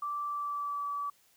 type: tone with pitch glide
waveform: sine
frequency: 1168 to 1149.3 Hz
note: D6 to D6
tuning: -10 to -38 cents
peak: -32 dBFS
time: 0.02-1.1 s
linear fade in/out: 5 ms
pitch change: -28 cents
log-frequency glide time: 0.26-0.87 s
effects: white hiss -66 dBFS RMS until 1.36 s